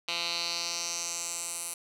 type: tone with band-pass filter sweep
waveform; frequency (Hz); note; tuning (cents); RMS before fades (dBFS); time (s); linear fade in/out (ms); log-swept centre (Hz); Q
10% pulse; 170.7; F3; -39; -34; 0.08-1.74; 5; 3500 to 9900; 2.9
effects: none